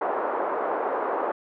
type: band-pass noise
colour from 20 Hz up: pink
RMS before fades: -27 dBFS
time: 0.01-1.32 s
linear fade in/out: 5 ms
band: 410 to 1200 Hz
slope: 24 dB/octave
effects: none